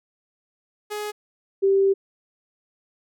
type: tone pair in turn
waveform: sawtooth / sine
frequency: 419.2 / 390.8 Hz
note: G#4 / G4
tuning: +16 / -5 cents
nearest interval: minor second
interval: 121 cents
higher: first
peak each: -24 / -15 dBFS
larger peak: second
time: 0.9-1.12 / 1.62-1.94 s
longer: second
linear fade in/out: 20 ms
effects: none